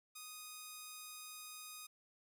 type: tone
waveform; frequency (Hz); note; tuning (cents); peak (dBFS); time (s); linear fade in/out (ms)
5% pulse; 1243; D#6; -2; -37; 0.15-1.87; 10
effects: none